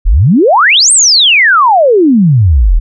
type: exponential two-way sweep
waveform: sine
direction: up then down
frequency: 34.52 to 8870 to 34.52 Hz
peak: -3 dBFS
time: 0.05-2.8 s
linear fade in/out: 20 ms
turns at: 0.92 s
effects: none